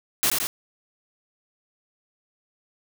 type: noise with echo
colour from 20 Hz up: white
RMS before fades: -21 dBFS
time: 0.23-0.3 s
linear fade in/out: 0 ms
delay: 85 ms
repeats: 2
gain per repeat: -3 dB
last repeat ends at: 0.47 s
effects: none